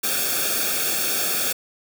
white noise with comb filter, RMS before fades -23 dBFS, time 0.03-1.53 s, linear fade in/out 10 ms, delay 1 ms, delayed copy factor -0.85, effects none

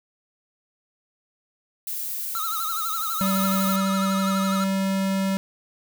violet noise, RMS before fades -30 dBFS, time 1.87-3.76 s, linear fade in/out 2 ms
square tone with vibrato, 1300 Hz, E6, 24 cents flat, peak -28 dBFS, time 2.35-4.64 s, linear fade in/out 0 ms, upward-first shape triangle, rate 12 Hz, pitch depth 110 cents each way
square tone, 193.2 Hz, G3, 25 cents flat, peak -22 dBFS, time 3.21-5.37 s, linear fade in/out 0 ms
effects none

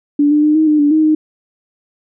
sine tone with pitch steps, 290.4 / 298.4 / 302.7 / 314.2 / 302.7 / 291 / 312.8 / 309.2 Hz, D4 / D4 / D#4 / D#4 / D#4 / D4 / D#4 / D#4, -19 / +28 / -48 / +17 / -48 / -16 / +9 / -11 cents, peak -8 dBFS, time 0.19-1.15 s, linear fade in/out 5 ms, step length 120 ms, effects none

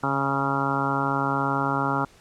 harmonic tone with a mistuned harmonic, 137.8 Hz, C#3, 10 cents flat, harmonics 1 / 2 / 3 / 4 / 5 / 6 / 7 / 8 / 9 / 10, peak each -30 / -29 / -34 / -35 / -35 / -30 / -30 / -33 / -31 / -29 dBFS, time 0.03-2.05 s, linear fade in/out 5 ms, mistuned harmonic 1, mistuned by +22 cents, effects pink hiss -54 dBFS RMS until 2.2 s + low-pass 9000 Hz 12 dB/octave

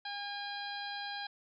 harmonic tone, 811 Hz, G#5, 41 cents flat, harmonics 1 / 2 / 3 / 4 / 5 / 6, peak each -42 / -43 / -51 / -47 / -45 / -50 dBFS, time 0.05-1.27 s, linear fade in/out 5 ms, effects none

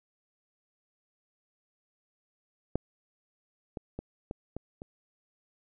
clicks, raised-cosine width 2 ms, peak -14 / -23 / -23 / -22 / -23 / -28 dBFS, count 6, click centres 2.756 / 3.772 / 3.99 / 4.311 / 4.566 / 4.819 s, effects none

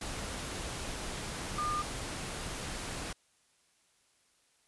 sine tone in noise, 1209 Hz, D6, 50 cents sharp, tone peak -31 dBFS, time 1.58-1.82 s, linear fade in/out 5 ms, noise pink, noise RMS -39 dBFS, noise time 0.01-3.13 s, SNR +5 dB, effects white hiss -70 dBFS RMS until 4.67 s + resampled to 24000 Hz

